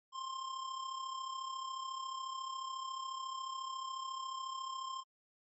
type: tone with amplitude modulation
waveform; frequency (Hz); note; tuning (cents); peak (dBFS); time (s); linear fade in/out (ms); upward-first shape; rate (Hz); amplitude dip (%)
square; 1056; C6; +16; -38; 0.12-5.04; 50; sine; 34.1; 55
effects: MP3 32 kbps